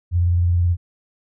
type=tone with vibrato; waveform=sine; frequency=87.31 Hz; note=F2; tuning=in tune; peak=-14 dBFS; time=0.11-0.77 s; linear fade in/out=50 ms; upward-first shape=sine; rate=19 Hz; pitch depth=46 cents each way; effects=none